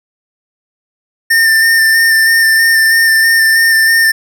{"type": "tone with vibrato", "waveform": "square", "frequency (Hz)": 1802, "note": "A6", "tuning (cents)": 41, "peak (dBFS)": -7, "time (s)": [1.3, 4.12], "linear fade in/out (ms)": 10, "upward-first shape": "square", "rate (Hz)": 3.1, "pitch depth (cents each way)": 15, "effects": []}